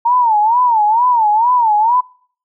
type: tone with vibrato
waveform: sine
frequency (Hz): 914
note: A#5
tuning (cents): -34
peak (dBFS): -9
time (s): 0.05-2.01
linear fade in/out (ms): 10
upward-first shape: sine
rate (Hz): 2.2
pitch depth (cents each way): 160
effects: noise-tail reverb RT60 0.5 s tail -24 dB re dry